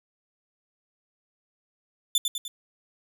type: tone with echo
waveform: sawtooth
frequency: 3520 Hz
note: A7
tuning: in tune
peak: -16 dBFS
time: 2.15-2.18 s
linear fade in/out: 2 ms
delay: 100 ms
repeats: 3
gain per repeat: -5 dB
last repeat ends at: 2.48 s
effects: 9-bit